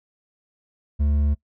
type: tone with hard clipping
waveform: triangle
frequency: 73 Hz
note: D2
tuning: 10 cents flat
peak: -19 dBFS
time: 0.99-1.35 s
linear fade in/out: 20 ms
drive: 9 dB
effects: noise-tail reverb RT60 0.1 s tail -22 dB re dry